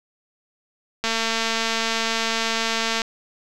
click train, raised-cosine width 0.2 ms, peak -6 dBFS, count 448, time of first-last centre 1.04-3.018 s, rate 226 Hz, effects none

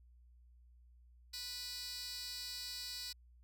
15% pulse tone with high-pass filter, 492.3 Hz, B4, 6 cents flat, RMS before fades -45 dBFS, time 1.33-3.13 s, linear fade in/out 10 ms, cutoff 4000 Hz, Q 3.1, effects added 60 Hz sine -60 dBFS peak until 3.43 s

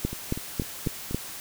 two click trains, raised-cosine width 3 ms, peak -21 / -12 dBFS, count 5 / 5, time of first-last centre 0.13-1.11 / 0.05-1.146 s, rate 4.08 / 3.65 Hz, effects white hiss -39 dBFS RMS until 1.4 s

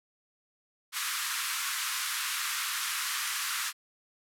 pink band-pass noise, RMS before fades -33 dBFS, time 0.92-3.73 s, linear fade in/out 50 ms, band 1100 to 14000 Hz, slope 48 dB/octave, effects none

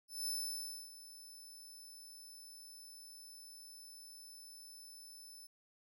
20% pulse tone with ADSR envelope, 5274 Hz, E8, in tune, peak -31 dBFS, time 0.08-5.47 s, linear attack 190 ms, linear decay 620 ms, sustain -16 dB, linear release 6 ms, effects none

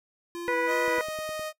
square tone with vibrato, 338.7 Hz, E4, 47 cents sharp, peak -34 dBFS, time 0.35-0.99 s, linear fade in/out 0 ms, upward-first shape square, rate 2.8 Hz, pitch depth 30 cents each way
harmonic tone, 490.9 Hz, B4, 10 cents flat, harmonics 1 / 2 / 3 / 4 / 5, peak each -27 / -32 / -34 / -31 / -37 dBFS, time 0.48-1.01 s, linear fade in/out 0 ms
sawtooth tone with pitch glide, 625 to 621 Hz, D#5 to D#5, +8 to -3 cents, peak -28 dBFS, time 0.66-1.53 s, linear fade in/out 50 ms, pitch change -11 cents, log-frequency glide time 0.76-1.41 s
click train, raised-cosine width 2 ms, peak -31 dBFS, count 6, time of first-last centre 0.88-1.394 s, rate 9.72 Hz
effects noise-tail reverb RT60 0.1 s tail -19 dB re dry

